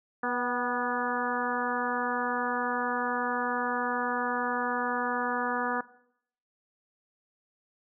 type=harmonic tone with a mistuned harmonic; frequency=244.4 Hz; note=B3; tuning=18 cents flat; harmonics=1 / 2 / 3 / 4 / 5 / 6 / 7; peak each=-35 / -35 / -35 / -35 / -35 / -35 / -35 dBFS; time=0.23-5.81 s; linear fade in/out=5 ms; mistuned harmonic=3; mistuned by=+35 cents; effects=noise-tail reverb RT60 0.7 s tail -19 dB re dry